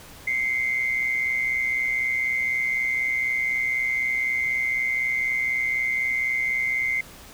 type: tone pair together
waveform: sine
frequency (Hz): 2081 / 2205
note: C7 / C#7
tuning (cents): -10 / -10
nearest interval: minor second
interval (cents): 100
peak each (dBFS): -22 / -28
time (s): 0.27-7.01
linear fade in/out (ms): 5
effects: tanh soft clip ceiling -14 dBFS + pink hiss -45 dBFS RMS until 7.33 s